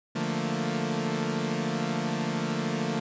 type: chord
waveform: sawtooth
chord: Bb major seventh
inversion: first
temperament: equal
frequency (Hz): 146.83 / 174.61 / 220 / 233.1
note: D3 / F3 / A3 / Bb3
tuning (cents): 0 / 0 / 0 / 0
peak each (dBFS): -30 / -29 / -28 / -29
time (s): 0.15-3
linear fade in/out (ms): 10
effects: resampled to 16000 Hz